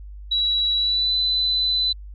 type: tone with pitch glide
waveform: sine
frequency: 3905 to 4008 Hz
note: B7 to B7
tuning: -20 to +25 cents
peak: -18 dBFS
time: 0.31-1.93 s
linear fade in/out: 10 ms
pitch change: +45 cents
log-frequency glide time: 0.76-1.15 s
effects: added 50 Hz sine -35 dBFS peak until 2.14 s

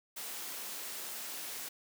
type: high-pass noise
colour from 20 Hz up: white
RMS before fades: -42 dBFS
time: 0.16-1.69 s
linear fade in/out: 10 ms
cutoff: 220 Hz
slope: 12 dB/octave
effects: none

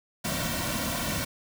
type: noise with comb filter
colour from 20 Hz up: pink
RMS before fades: -30 dBFS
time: 0.24-1.25 s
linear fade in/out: 10 ms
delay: 2.4 ms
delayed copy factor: -1
effects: none

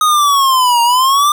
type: linear two-way sweep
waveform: square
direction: down then up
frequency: 1255 to 932.3 to 1200 Hz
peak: -9 dBFS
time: 0.01-1.32 s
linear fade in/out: 2 ms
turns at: 0.82 s
effects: none

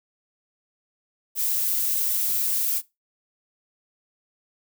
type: noise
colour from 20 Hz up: violet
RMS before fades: -24 dBFS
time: 1.35-2.82 s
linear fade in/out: 50 ms
effects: noise-tail reverb RT60 0.2 s tail -18 dB re dry

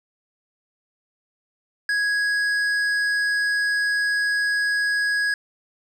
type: tone with hard clipping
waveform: sine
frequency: 1661.2 Hz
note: G#6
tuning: in tune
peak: -21 dBFS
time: 1.89-5.34 s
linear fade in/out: 2 ms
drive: 8 dB
effects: none

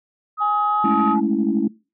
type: tone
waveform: sine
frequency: 1265 Hz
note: D#6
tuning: 28 cents sharp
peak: -18 dBFS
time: 0.37-1.17 s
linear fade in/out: 50 ms
type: tone with pitch glide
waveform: sine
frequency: 830.6 to 854.9 Hz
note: G#5 to G#5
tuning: 0 to +50 cents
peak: -20 dBFS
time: 0.4-1.21 s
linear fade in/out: 20 ms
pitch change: +50 cents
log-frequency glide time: 0.68-1.02 s
type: chord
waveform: sine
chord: A major seventh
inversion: third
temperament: equal with one note detuned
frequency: 207.7 / 220 / 278.8 / 329.6 Hz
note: G#3 / A3 / C#4 / E4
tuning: 0 / 0 / +10 / 0 cents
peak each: -22 dBFS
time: 0.84-1.68 s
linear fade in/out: 5 ms
effects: noise-tail reverb RT60 0.3 s tail -22 dB re dry + tanh soft clip ceiling -8 dBFS

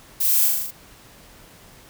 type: noise with echo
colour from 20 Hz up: violet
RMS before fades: -21 dBFS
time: 0.2-0.47 s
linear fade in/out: 10 ms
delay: 40 ms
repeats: 6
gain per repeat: -2 dB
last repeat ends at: 0.71 s
effects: pink hiss -48 dBFS RMS until 1.89 s

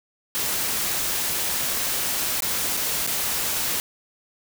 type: noise with dropouts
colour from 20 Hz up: white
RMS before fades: -25 dBFS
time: 0.35-3.8 s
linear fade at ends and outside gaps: 0 ms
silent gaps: 2.405-2.422 / 2.768-2.772 / 3.066-3.074 s
effects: none

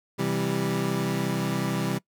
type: chord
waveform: 25% pulse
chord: C major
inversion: none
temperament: equal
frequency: 130.81 / 164.81 / 196 Hz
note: C3 / E3 / G3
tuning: 0 / 0 / 0 cents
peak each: -26 / -26 / -25 dBFS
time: 0.18-1.99 s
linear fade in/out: 20 ms
effects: noise-tail reverb RT60 0.1 s tail -22 dB re dry

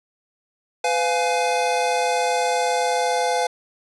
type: chord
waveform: square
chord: F diminished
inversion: second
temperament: just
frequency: 502.9 / 698.5 / 838.1 Hz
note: Cb5 / F5 / Ab5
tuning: +31 / 0 / +16 cents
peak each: -24 dBFS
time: 0.84-3.47 s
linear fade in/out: 5 ms
effects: resampled to 24000 Hz

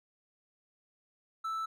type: tone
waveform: triangle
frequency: 1318.5 Hz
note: E6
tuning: in tune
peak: -31 dBFS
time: 1.44-1.66 s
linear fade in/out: 10 ms
effects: none

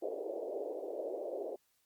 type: band-pass noise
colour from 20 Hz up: pink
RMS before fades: -40 dBFS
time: 0.02-1.56 s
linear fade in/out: 5 ms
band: 360 to 640 Hz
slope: 48 dB/octave
effects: white hiss -75 dBFS RMS until 1.85 s + Opus 48 kbps

